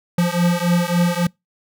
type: beating tone pair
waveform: square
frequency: 172.7 / 176.3 Hz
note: F3 / F3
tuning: -19 / +17 cents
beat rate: 3.6 Hz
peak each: -19 dBFS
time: 0.18-1.27 s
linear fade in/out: 5 ms
effects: noise-tail reverb RT60 0.2 s tail -26 dB re dry